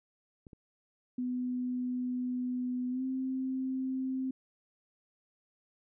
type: clicks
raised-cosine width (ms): 3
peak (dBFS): -37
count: 2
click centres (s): 0.468 / 0.532
type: tone with pitch glide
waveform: sine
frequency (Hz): 249.8 to 261.5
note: B3 to C4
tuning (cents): +20 to -1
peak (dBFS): -31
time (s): 1.18-4.31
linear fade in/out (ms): 5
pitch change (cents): +79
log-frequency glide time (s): 2.9-3.03
effects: none